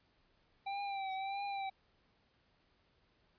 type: tone with vibrato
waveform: square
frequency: 784 Hz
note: G5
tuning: in tune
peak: -38 dBFS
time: 0.66-1.7 s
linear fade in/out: 10 ms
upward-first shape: triangle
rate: 1.6 Hz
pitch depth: 56 cents each way
effects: pink hiss -73 dBFS RMS until 3.38 s + resampled to 11025 Hz